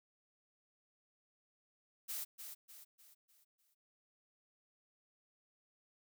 blue noise with echo, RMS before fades -42 dBFS, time 2.08-2.25 s, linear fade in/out 20 ms, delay 300 ms, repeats 5, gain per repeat -7 dB, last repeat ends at 3.75 s, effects none

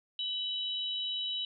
sine tone pair together, 2992 / 3849 Hz, F#7 / B7, +19 / -45 cents, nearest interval major third, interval 436 cents, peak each -34 / -36 dBFS, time 0.19-1.45 s, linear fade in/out 2 ms, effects none

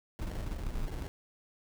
brown noise with sample-and-hold, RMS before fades -36 dBFS, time 0.19-1.08 s, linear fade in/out 0 ms, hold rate 1225 Hz, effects none

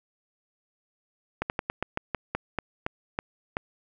slowing click train, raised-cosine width 0.5 ms, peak -12 dBFS, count 12, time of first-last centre 1.42-3.569 s, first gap 79 ms, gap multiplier 1.17, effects none

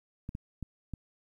clicks, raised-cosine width 5 ms, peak -25 dBFS, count 4, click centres 0.291 / 0.351 / 0.627 / 0.937 s, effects 11-bit

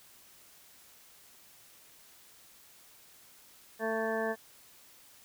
harmonic tone with a mistuned harmonic, 222.9 Hz, A3, 23 cents sharp, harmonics 1 / 2 / 3 / 4 / 5 / 7 / 8, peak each -38 / -34 / -35 / -41 / -43 / -43 / -38 dBFS, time 3.79-4.36 s, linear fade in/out 50 ms, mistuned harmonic 8, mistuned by -30 cents, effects white hiss -58 dBFS RMS until 5.24 s

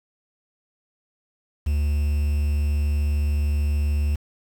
triangle tone with quantisation, 73.42 Hz, D2, in tune, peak -17 dBFS, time 1.66-4.16 s, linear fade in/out 10 ms, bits 7, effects none

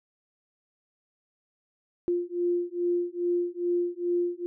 sine beating tone pair, 349.2 / 351.6 Hz, F4 / F4, 0 / +12 cents, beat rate 2.4 Hz, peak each -28 dBFS, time 2.08-4.46 s, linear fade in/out 0 ms, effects none

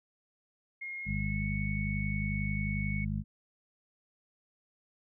sine tone with pitch glide, 2143 to 2217 Hz, C7 to C#7, +41 to 0 cents, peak -37 dBFS, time 0.81-3.05 s, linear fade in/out 10 ms, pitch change +59 cents, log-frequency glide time 0.97-1.47 s
harmonic tone, 51.2 Hz, G#1, 24 cents flat, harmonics 1 / 2 / 3 / 4, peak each -36 / -36 / -36 / -36 dBFS, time 1.05-3.24 s, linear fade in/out 50 ms
effects none

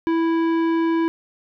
sine tone with tanh clipping, 329.6 Hz, E4, in tune, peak -19 dBFS, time 0.07-1.08 s, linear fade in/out 0 ms, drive 14 dB, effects none

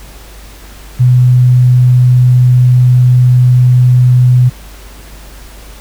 sine tone, 125 Hz, B2, 21 cents sharp, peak -3 dBFS, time 0.99-4.5 s, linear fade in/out 20 ms, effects added 50 Hz sine -31 dBFS peak until 5.8 s + pink hiss -36 dBFS RMS until 5.8 s

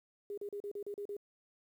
sine tone bursts, 407.3 Hz, G#4, 34 cents flat, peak -38 dBFS, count 8, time 0.3-1.167 s, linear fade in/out 2 ms, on 76 ms, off 37 ms, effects 11-bit

